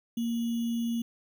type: tone with sample-and-hold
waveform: sine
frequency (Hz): 232.8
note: A#3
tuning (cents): -2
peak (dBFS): -27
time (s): 0.17-1.02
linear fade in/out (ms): 5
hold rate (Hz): 3150
effects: none